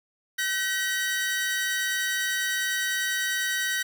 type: tone pair together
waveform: sawtooth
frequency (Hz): 1527.6 / 1907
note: G6 / A#6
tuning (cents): -45 / +39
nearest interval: major third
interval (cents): 384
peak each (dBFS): -25 / -24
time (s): 0.38-3.83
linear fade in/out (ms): 10
effects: none